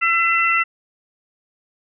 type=harmonic tone; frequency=673 Hz; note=E5; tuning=36 cents sharp; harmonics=2 / 3 / 4; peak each=-19 / -19 / -19 dBFS; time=0.01-0.64 s; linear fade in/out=20 ms; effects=none